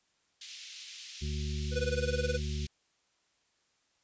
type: band-pass noise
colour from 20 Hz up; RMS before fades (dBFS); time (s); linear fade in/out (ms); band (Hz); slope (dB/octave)
pink; -47; 0.41-2.67; 5; 2700 to 6600; 24
type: harmonic tone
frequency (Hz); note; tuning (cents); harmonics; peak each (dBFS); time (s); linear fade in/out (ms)
73.7; D2; +7; 1 / 2 / 3 / 5; -33 / -39 / -43 / -47; 1.21-2.67; 20
type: tone with tremolo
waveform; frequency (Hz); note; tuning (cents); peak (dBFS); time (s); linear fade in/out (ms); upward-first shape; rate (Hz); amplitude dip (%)
square; 493.9; B4; 0; -28; 1.71-2.4; 50; sine; 19; 95
effects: white hiss -73 dBFS RMS until 4.03 s + resampled to 16000 Hz